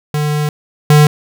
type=tone pair in turn; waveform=square; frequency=149.5 / 149.5 Hz; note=D3 / D3; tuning=+31 / +31 cents; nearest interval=unison; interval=0 cents; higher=neither; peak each=-14 / -5 dBFS; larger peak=second; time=0.14-0.49 / 0.9-1.07 s; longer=first; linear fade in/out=2 ms; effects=none